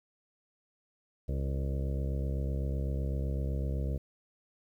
harmonic tone with a mistuned harmonic, 67.9 Hz, C#2, 35 cents flat, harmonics 1 / 2 / 3 / 4 / 5 / 6 / 7 / 8 / 9, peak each -31 / -36 / -43 / -47 / -47 / -50 / -46 / -48 / -50 dBFS, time 1.28-3.98 s, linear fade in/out 10 ms, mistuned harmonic 6, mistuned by +33 cents, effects 11-bit

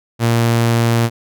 sawtooth tone, 116.54 Hz, A#2, in tune, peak -8 dBFS, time 0.19-1.1 s, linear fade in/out 50 ms, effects none

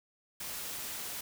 white noise, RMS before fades -40 dBFS, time 0.4-1.21 s, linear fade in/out 5 ms, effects none

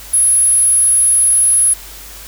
sine tone, 10740 Hz, E9, 31 cents sharp, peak -8 dBFS, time 0.13-1.74 s, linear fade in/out 10 ms, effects added 50 Hz sine -37 dBFS peak until 2.27 s + white hiss -34 dBFS RMS until 2.27 s

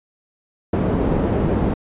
white low-pass noise, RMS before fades -19 dBFS, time 0.73-1.74 s, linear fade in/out 5 ms, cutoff 350 Hz, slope 12 dB/octave, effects resampled to 8000 Hz

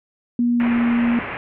sine tone with pitch glide, 240 to 237 Hz, B3 to A#3, -49 to +29 cents, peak -15 dBFS, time 0.39-1.19 s, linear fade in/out 2 ms, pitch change -22 cents, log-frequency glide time 0.54-0.69 s
white low-pass noise, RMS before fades -29 dBFS, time 0.6-1.37 s, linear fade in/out 0 ms, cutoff 2500 Hz, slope 48 dB/octave
effects none

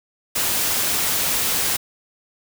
white noise, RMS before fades -21 dBFS, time 0.35-1.77 s, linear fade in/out 10 ms, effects none

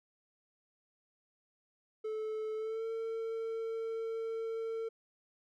triangle tone with pitch glide, 434.8 to 451.2 Hz, A4 to A4, -21 to +44 cents, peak -33 dBFS, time 2.04-4.89 s, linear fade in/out 10 ms, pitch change +65 cents, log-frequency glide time 2.56-2.85 s, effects none

